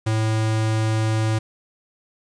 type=tone; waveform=square; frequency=110 Hz; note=A2; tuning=in tune; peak=-19 dBFS; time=0.06-1.39 s; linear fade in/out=10 ms; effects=resampled to 22050 Hz + 8-bit